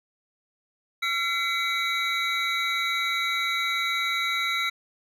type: tone cluster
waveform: triangle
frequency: 1360 / 2044 / 2263 / 3880 Hz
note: F6 / C7 / C#7 / B7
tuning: -46 / -41 / +35 / -31 cents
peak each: -28 dBFS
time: 1.02-4.7 s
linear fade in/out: 10 ms
effects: none